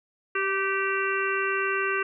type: harmonic tone with a mistuned harmonic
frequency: 390.1 Hz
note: G4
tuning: 8 cents flat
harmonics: 1 / 3 / 4 / 5 / 6 / 7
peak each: -29 / -30 / -29 / -33 / -36 / -32 dBFS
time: 0.35-2.03 s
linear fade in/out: 5 ms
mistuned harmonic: 4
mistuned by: -20 cents
effects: none